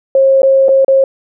sine tone with dropouts, 538 Hz, C5, 48 cents sharp, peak -5 dBFS, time 0.15-1.04 s, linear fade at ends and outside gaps 2 ms, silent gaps 0.42-0.431 / 0.684-0.69 / 0.847-0.881 s, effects none

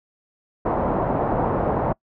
white low-pass noise, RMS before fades -22 dBFS, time 0.65-1.93 s, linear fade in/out 10 ms, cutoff 910 Hz, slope 24 dB/octave, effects noise-tail reverb RT60 0.1 s tail -25 dB re dry

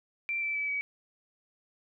sine tone with pitch steps, 2353 / 2326 / 2299 / 2273 Hz, D7 / D7 / D7 / C#7, +3 / -17 / -37 / +43 cents, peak -29 dBFS, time 0.29-0.81 s, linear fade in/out 0 ms, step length 130 ms, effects none

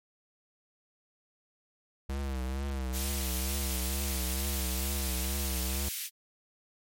square tone with vibrato, 66.7 Hz, C2, 34 cents sharp, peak -32 dBFS, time 2.09-5.89 s, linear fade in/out 5 ms, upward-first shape triangle, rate 2.2 Hz, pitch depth 92 cents each way
white high-pass noise, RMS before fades -36 dBFS, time 2.92-6.1 s, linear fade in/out 50 ms, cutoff 2000 Hz, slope 24 dB/octave
effects MP3 64 kbps

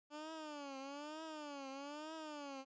15% pulse tone with vibrato, 292.9 Hz, D4, 5 cents flat, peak -40 dBFS, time 0.1-2.65 s, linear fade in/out 50 ms, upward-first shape triangle, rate 1.1 Hz, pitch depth 170 cents each way, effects resampled to 16000 Hz

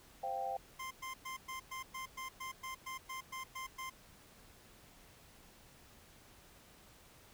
sine chord, C suspended fourth, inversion none, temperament equal with one note detuned, 523.3 / 691.2 / 784 Hz, C5 / F5 / G5, 0 / -18 / 0 cents, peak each -44 / -42 / -38 dBFS, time 0.23-0.57 s, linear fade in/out 5 ms
25% pulse tone bursts, 1046.5 Hz, C6, in tune, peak -38 dBFS, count 14, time 0.79-3.9 s, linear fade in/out 10 ms, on 120 ms, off 110 ms
effects pink hiss -61 dBFS RMS until 7.33 s

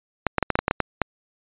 clicks, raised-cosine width 0.5 ms, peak -4 dBFS, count 10, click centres 0.267 / 0.383 / 0.427 / 0.503 / 0.555 / 0.59 / 0.681 / 0.711 / 0.803 / 1.017 s, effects resampled to 8000 Hz

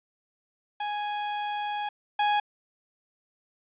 40% pulse tone pair in turn, 830.6 / 830.6 Hz, G#5 / G#5, 0 / 0 cents, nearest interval unison, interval 0 cents, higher neither, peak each -28 / -21 dBFS, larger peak second, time 0.8-1.89 / 2.19-2.4 s, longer first, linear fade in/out 5 ms, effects resampled to 8000 Hz + 10-bit

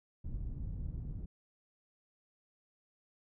pink low-pass noise, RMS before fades -40 dBFS, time 0.24-1.26 s, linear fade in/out 5 ms, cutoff 120 Hz, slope 12 dB/octave, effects none

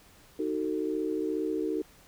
sine chord, D# diminished, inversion none, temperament just, 311.1 / 373.4 / 448 Hz, D#4 / F#4 / A4, 0 / +16 / +31 cents, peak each -31 / -33 / -33 dBFS, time 0.39-1.82 s, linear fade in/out 5 ms, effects pink hiss -57 dBFS RMS until 2.07 s

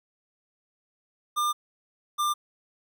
square tone pair in turn, 1200 / 1193.1 Hz, D6 / D6, +37 / +27 cents, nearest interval unison, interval 10 cents, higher first, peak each -24 dBFS, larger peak neither, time 1.36-1.53 / 2.18-2.34 s, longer first, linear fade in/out 20 ms, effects none

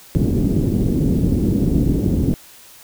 white low-pass noise, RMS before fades -17 dBFS, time 0.15-2.34 s, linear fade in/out 0 ms, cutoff 300 Hz, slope 24 dB/octave, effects white hiss -44 dBFS RMS until 2.83 s

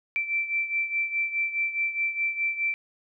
sine beating tone pair, 2337 / 2341.8 Hz, D7 / D7, -9 / -6 cents, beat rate 4.8 Hz, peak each -26 / -31 dBFS, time 0.16-2.74 s, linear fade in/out 0 ms, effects none

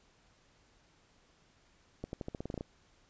accelerating click train, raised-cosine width 2 ms, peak -25 dBFS, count 11, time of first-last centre 2.04-2.609 s, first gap 91 ms, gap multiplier 0.89, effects pink hiss -67 dBFS RMS until 3.09 s + resampled to 16000 Hz

